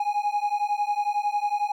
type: beating tone pair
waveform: triangle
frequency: 821 / 832 Hz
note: G#5 / G#5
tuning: -20 / +3 cents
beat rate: 11 Hz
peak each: -24 dBFS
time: 0-1.72 s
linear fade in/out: 5 ms
effects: none